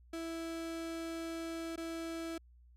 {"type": "tone with dropouts", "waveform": "35% pulse", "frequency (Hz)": 329.6, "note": "E4", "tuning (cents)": 0, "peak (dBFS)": -37, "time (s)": [0.13, 2.38], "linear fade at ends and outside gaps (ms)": 5, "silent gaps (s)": [1.76, 1.776], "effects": ["added 60 Hz sine -58 dBFS peak until 2.76 s", "low-pass 12000 Hz 12 dB/octave"]}